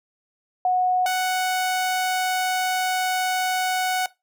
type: tone pair in turn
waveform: sine / sawtooth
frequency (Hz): 733 / 741.1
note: F#5 / F#5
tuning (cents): -16 / +3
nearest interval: unison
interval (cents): 19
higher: second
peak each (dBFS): -17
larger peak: neither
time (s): 0.65-1.06 / 1.06-4.06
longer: second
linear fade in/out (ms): 2
effects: noise-tail reverb RT60 0.2 s tail -19 dB re dry